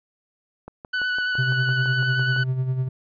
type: click train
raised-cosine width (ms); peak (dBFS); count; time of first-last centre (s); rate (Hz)
1; -23; 11; 0.68-2.364; 5.94
type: tone with vibrato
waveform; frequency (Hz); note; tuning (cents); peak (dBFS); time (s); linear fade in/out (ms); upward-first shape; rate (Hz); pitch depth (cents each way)
40% pulse; 1489; F#6; +11; -21; 0.93-2.44; 10; square; 9; 11
type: tone with tremolo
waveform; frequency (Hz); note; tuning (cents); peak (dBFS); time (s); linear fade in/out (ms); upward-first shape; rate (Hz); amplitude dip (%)
triangle; 129.5; C3; -17; -17; 1.38-2.89; 10; sine; 10; 55
effects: resampled to 11025 Hz